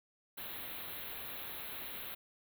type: band-stop noise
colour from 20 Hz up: white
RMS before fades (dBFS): -44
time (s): 0.37-2.15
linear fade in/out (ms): 10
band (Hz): 4100 to 11000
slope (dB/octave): 96
effects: none